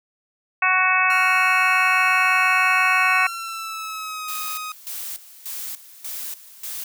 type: harmonic tone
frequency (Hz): 371.5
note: F#4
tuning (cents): +7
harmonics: 2 / 3 / 4 / 5 / 6 / 7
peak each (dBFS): -26 / -21 / -22 / -25 / -23 / -21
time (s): 0.62-3.27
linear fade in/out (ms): 5
type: tone with pitch glide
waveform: sawtooth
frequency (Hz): 1400 to 1254.5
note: F6 to D#6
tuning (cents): +4 to +14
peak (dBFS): -25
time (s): 1.1-4.72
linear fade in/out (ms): 2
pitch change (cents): -190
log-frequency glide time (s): 2.98-4.29
type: noise with tremolo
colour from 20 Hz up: blue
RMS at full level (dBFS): -31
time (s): 4.28-6.84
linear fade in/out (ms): 5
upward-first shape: square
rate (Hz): 1.7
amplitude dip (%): 80
effects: none